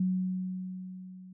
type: tone with level ramp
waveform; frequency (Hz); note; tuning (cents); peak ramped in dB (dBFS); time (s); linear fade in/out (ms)
sine; 185; F#3; 0; -24 to -46; 0-1.33; 5
effects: none